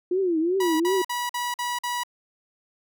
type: tone with vibrato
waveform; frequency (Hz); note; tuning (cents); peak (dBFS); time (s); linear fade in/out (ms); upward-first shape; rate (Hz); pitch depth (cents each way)
sine; 349.2; F4; 0; -20; 0.11-1.02; 5; triangle; 2.7; 210
type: tone bursts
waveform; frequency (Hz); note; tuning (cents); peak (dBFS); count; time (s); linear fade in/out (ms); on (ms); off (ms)
sawtooth; 972; B5; -28; -22; 6; 0.6-2.035; 5; 200; 47
effects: none